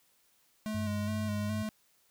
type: tone with vibrato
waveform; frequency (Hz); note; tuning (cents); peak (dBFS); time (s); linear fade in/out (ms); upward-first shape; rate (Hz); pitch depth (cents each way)
square; 211.9; G#3; +35; -34; 0.66-1.69; 0; square; 2.4; 28
type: tone with pitch glide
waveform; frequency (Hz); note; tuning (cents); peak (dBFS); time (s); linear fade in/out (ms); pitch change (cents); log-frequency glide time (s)
sine; 98 to 100.52; G2 to G2; 0 to +44; -34; 0.74-1.63; 10; +44; 0.87-1.41
effects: white hiss -69 dBFS RMS until 2.1 s